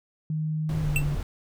sine tone with pitch glide, 155.56 to 145.98 Hz, D#3 to D3, 0 to -10 cents, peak -25 dBFS, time 0.3-1.15 s, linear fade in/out 2 ms, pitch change -110 cents, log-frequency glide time 0.79-0.95 s
brown noise, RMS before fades -30 dBFS, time 0.69-1.23 s, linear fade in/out 2 ms
square tone with exponential decay, 2687 Hz, E7, 33 cents sharp, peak -20 dBFS, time 0.96-1.05 s, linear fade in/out 1 ms, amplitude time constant 19 ms
effects none

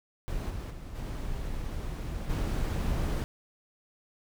brown noise with level steps, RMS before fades -33 / -36 / -41 / -35 / -29 dBFS, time 0.28-3.24 s, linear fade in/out 0 ms, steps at 0.5 / 0.7 / 0.95 / 2.29 s, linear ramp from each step 10 ms, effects none

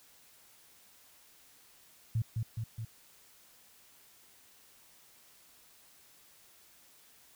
sine tone with echo, 112.9 Hz, A2, 45 cents sharp, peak -27 dBFS, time 2.15-2.22 s, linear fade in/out 5 ms, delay 210 ms, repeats 3, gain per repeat -3 dB, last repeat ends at 2.85 s, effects white hiss -61 dBFS RMS until 7.35 s

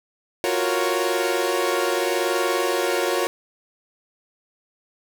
sawtooth chord, Gb major seventh, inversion third, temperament equal, 349.2 / 370 / 466.2 / 554.4 Hz, F4 / Gb4 / Bb4 / Db5, 0 / 0 / 0 / 0 cents, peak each -22 dBFS, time 0.44-3.27 s, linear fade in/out 0 ms, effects none

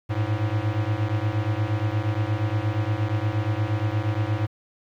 square beating tone pair, 102.5 / 111 Hz, G#2 / A2, -22 / +16 cents, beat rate 8.5 Hz, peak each -26 dBFS, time 0.09-4.47 s, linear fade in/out 20 ms, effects low-pass 3000 Hz 12 dB/octave + 9-bit

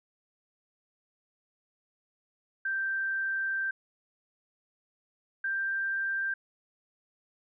sine tone pair in turn, 1568 / 1578 Hz, G6 / G6, 0 / +11 cents, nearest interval unison, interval 11 cents, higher second, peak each -28 dBFS, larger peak neither, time 2.65-3.71 / 5.44-6.34 s, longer first, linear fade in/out 5 ms, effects none

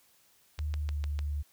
sine tone with pitch glide, 75 to 73.16 Hz, D2 to D2, +37 to -6 cents, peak -30 dBFS, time 0.58-1.43 s, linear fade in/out 20 ms, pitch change -43 cents, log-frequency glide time 0.76-1.01 s
click train, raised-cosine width 0.2 ms, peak -24 dBFS, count 5, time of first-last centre 0.59-1.191 s, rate 6.66 Hz
effects white hiss -65 dBFS RMS until 1.52 s

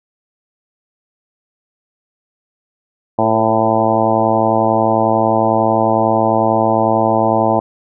harmonic tone with a mistuned harmonic, 111.1 Hz, A2, 17 cents sharp, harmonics 1 / 2 / 3 / 4 / 5 / 6 / 7 / 8 / 9, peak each -23 / -20 / -20 / -23 / -19 / -17 / -18 / -19 / -23 dBFS, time 3.18-7.6 s, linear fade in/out 10 ms, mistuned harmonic 4, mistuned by +28 cents, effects none

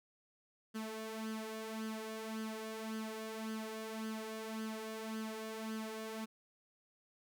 sawtooth tone with flanger, 220 Hz, A3, in tune, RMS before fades -43 dBFS, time 0.74-6.26 s, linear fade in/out 20 ms, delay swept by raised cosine 0.63 to 2.83 ms, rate 1.8 Hz, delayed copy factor +0.65, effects none

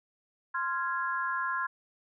sine chord, F minor, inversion second, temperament equal with one note detuned, 1046.5 / 1385.7 / 1661.2 Hz, C6 / F6 / Ab6, 0 / -14 / 0 cents, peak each -32 / -34 / -34 dBFS, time 0.54-1.67 s, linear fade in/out 10 ms, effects none

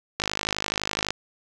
click train, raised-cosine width 0.2 ms, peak -7 dBFS, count 48, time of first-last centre 0.2-1.106 s, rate 51.9 Hz, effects none

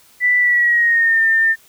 sine tone with pitch glide, 1977 to 1802.5 Hz, B6 to A6, +1 to +41 cents, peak -11 dBFS, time 0.2-1.56 s, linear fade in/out 50 ms, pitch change -160 cents, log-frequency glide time 0.38-1.22 s, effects white hiss -50 dBFS RMS until 1.68 s

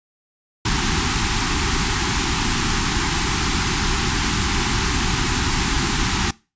pink band-stop noise, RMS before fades -20 dBFS, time 0.65-6.31 s, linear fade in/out 5 ms, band 400 to 770 Hz, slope 96 dB/octave, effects noise-tail reverb RT60 0.3 s tail -22 dB re dry + resampled to 16000 Hz

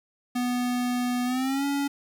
square tone with pitch glide, 246.5 to 281.5 Hz, B3 to C#4, -3 to +27 cents, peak -25 dBFS, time 0.35-1.88 s, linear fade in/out 10 ms, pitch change +230 cents, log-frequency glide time 1.25-1.65 s, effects 10-bit

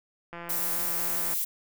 click train, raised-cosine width 0.5 ms, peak -25 dBFS, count 173, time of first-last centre 0.33-1.336 s, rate 171 Hz
violet noise, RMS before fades -29 dBFS, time 0.49-1.45 s, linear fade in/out 10 ms
effects none

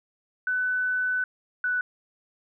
sine tone pair in turn, 1500 / 1486.2 Hz, F#6 / F#6, +23 / +7 cents, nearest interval unison, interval 16 cents, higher first, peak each -23 dBFS, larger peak neither, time 0.47-1.24 / 1.64-1.81 s, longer first, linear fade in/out 2 ms, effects none

